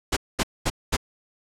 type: noise bursts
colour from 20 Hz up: pink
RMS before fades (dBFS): -22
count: 4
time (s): 0.12-0.968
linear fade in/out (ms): 10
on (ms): 47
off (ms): 220
effects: low-pass 9000 Hz 12 dB/octave